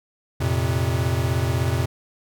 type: chord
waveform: square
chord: F suspended fourth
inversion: none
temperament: equal with one note detuned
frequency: 87.31 / 114.41 / 130.81 Hz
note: F2 / Bb2 / C3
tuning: 0 / -32 / 0 cents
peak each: -25 dBFS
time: 0.4-1.86 s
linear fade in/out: 10 ms
effects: none